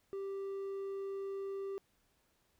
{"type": "tone with hard clipping", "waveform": "sine", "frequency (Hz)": 392, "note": "G4", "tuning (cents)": 0, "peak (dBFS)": -39, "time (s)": [0.13, 1.78], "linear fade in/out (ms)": 0, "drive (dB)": 3, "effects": ["pink hiss -75 dBFS RMS until 2.59 s"]}